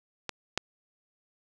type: clicks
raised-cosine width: 0.2 ms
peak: -15 / -9 dBFS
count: 2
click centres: 0.293 / 0.576 s
effects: none